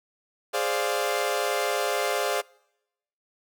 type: chord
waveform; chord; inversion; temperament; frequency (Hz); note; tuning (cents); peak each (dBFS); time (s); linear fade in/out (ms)
sawtooth; D half-diminished seventh; second; equal; 415.3 / 523.3 / 587.3 / 698.5; Ab4 / C5 / D5 / F5; 0 / 0 / 0 / 0; -26; 0.53-2.42; 20
effects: noise-tail reverb RT60 0.9 s tail -26 dB re dry